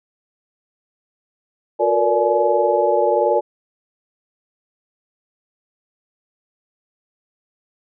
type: tone cluster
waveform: sine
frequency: 361.1 / 459 / 479.9 / 582 / 847 Hz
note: F#4 / A#4 / B4 / D5 / G#5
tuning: -42 / -27 / -50 / -16 / +34 cents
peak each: -22 / -20 / -23 / -18 / -20 dBFS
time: 1.79-3.41 s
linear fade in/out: 20 ms
effects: none